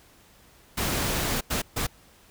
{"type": "noise bursts at uneven times", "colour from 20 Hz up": "pink", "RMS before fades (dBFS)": -27, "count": 3, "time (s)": [[0.77, 1.41], [1.5, 1.62], [1.76, 1.87]], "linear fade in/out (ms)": 10, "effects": ["pink hiss -56 dBFS RMS until 2.3 s"]}